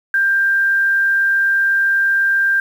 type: tone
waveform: sine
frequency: 1587 Hz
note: G6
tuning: 21 cents sharp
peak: -12 dBFS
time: 0.14-2.6 s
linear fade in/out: 2 ms
effects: 7-bit